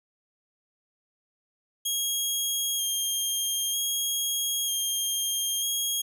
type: tone with vibrato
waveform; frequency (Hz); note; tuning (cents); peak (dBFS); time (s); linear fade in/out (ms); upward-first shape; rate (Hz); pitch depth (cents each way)
15% pulse; 3246; G#7; -40; -19; 1.85-6.02; 10; square; 0.53; 18
effects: none